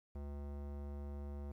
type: tone with low-pass filter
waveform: square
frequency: 71.5 Hz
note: D2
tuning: 46 cents flat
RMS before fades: -45 dBFS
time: 0.15-1.52 s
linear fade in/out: 5 ms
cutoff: 820 Hz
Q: 0.82
effects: 12-bit